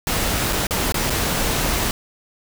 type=noise with dropouts; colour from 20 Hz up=pink; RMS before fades=-21 dBFS; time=0.07-1.91 s; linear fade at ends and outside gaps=1 ms; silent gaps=0.526-0.53 / 0.669-0.708 / 0.922-0.943 / 1.098-1.103 s; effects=none